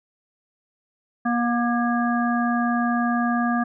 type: harmonic tone with a mistuned harmonic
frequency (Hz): 238.7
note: A#3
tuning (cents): +41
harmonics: 1 / 3 / 5 / 7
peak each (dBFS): -21 / -26 / -28 / -29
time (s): 1.25-3.64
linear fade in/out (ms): 10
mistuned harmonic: 7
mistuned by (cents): -21
effects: none